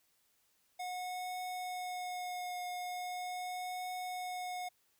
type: tone with vibrato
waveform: square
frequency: 726 Hz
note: F#5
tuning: 33 cents flat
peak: -39 dBFS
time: 0.79-4.69 s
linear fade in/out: 10 ms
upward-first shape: triangle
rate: 0.4 Hz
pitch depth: 16 cents each way
effects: white hiss -74 dBFS RMS until 4.99 s